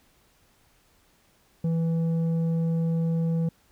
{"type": "tone with low-pass filter", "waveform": "square", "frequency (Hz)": 164.81, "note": "E3", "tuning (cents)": 0, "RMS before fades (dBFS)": -25, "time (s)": [1.64, 3.49], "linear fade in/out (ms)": 5, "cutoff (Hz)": 350, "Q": 1.6, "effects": ["pink hiss -63 dBFS RMS until 3.71 s"]}